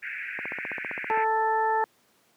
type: band-pass noise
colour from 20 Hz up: white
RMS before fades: -35 dBFS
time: 0.02-1.25 s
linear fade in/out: 20 ms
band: 1500 to 2500 Hz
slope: 96 dB/octave
type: click train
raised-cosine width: 1 ms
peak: -21 dBFS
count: 13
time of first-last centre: 0.39-1.174 s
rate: 15.3 Hz
type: harmonic tone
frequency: 440.9 Hz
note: A4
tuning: 4 cents sharp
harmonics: 1 / 2 / 3 / 4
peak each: -29 / -23 / -35 / -32 dBFS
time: 1.1-1.84 s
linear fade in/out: 0 ms
effects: pink hiss -64 dBFS RMS until 2.36 s + high-pass 200 Hz 12 dB/octave